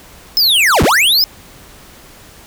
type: linear two-way sweep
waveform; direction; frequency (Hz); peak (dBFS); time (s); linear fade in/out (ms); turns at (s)
square; down then up; 5274 to 31.11 to 5274; -9; 0.37-1.24; 0; 0.83
effects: pink hiss -40 dBFS RMS until 2.46 s